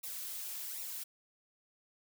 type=noise with flanger; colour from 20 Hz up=blue; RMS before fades=-42 dBFS; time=0.03-1.04 s; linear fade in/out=10 ms; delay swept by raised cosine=0.62 to 4.62 ms; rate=1.3 Hz; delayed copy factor=-0.75; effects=none